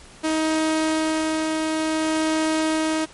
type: tone with tremolo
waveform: sawtooth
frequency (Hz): 315.4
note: D#4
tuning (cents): +24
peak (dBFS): -15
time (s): 0.23-3.06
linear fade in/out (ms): 20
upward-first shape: sine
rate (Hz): 0.56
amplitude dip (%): 25
effects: pink hiss -46 dBFS RMS until 3.13 s + MP3 48 kbps